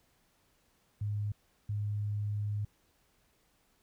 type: tone bursts at uneven times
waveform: sine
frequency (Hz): 103.83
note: G#2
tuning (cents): 0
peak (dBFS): -31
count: 2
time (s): 1.01-1.32 / 1.69-2.65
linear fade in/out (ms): 5
effects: pink hiss -71 dBFS RMS until 3.82 s